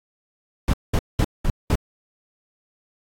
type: noise bursts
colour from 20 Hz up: brown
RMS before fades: -18 dBFS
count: 5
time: 0.68-1.755 s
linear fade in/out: 2 ms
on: 55 ms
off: 200 ms
effects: AAC 64 kbps